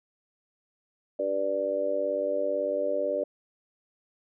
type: harmonic tone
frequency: 98 Hz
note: G2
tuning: in tune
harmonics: 3 / 4 / 5 / 6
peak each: -37 / -36 / -31 / -27 dBFS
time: 1.19-3.24 s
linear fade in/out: 5 ms
effects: none